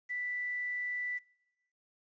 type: tone with quantisation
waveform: sine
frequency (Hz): 1975.5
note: B6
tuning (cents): 0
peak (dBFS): -34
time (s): 0.09-1.19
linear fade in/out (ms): 20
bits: 10
effects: noise-tail reverb RT60 1.0 s tail -23 dB re dry + resampled to 16000 Hz